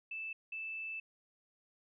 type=tone bursts at uneven times; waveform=sine; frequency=2637 Hz; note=E7; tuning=in tune; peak=-39 dBFS; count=2; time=0.11-0.33 / 0.52-1 s; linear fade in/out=5 ms; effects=none